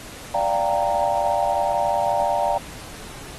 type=chord; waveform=sine; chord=G minor seventh; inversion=second; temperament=equal with one note detuned; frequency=587.3 / 698.5 / 784 / 927.5 Hz; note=D5 / F5 / G5 / Bb5; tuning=0 / 0 / 0 / -9 cents; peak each=-24 dBFS; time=0.34-2.58 s; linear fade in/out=5 ms; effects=pink hiss -39 dBFS RMS until 3.38 s + AAC 32 kbps